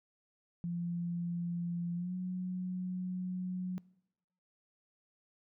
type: tone with pitch glide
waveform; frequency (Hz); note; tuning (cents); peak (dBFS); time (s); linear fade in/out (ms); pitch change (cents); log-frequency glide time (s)
sine; 172.6 to 182.86; F3 to F#3; -20 to -20; -34; 0.64-3.78; 0; +100; 1.95-2.14
effects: noise-tail reverb RT60 0.9 s tail -23 dB re dry